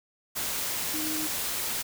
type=tone in noise; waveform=sine; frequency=309.3 Hz; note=D#4; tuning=10 cents flat; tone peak=-33 dBFS; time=0.93-1.28 s; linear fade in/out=20 ms; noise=white; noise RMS=-31 dBFS; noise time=0.35-1.83 s; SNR=-5 dB; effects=none